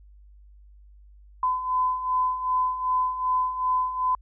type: beating tone pair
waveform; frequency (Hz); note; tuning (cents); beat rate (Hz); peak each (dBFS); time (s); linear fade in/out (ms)
sine; 1012 / 1014.6; B5 / B5; +42 / +46; 2.6; -29 / -23; 1.43-4.15; 2
effects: added 50 Hz sine -48 dBFS peak until 4.21 s